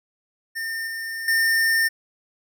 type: tone with level steps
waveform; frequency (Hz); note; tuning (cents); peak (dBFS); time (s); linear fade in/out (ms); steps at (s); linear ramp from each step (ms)
square; 1811; A6; +49; -27 / -29 / -18; 0.55-1.89; 20; 0.87 / 1.28; 2
effects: none